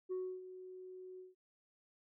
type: tone with ADSR envelope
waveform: sine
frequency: 370 Hz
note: F#4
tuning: in tune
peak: -34 dBFS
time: 0.09-1.35 s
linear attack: 29 ms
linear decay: 290 ms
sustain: -14 dB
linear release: 160 ms
effects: tanh soft clip ceiling -35 dBFS